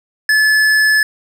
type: tone with tanh clipping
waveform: triangle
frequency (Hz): 1726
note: A6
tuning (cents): -34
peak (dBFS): -11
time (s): 0.29-1.03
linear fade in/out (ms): 2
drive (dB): 18
effects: none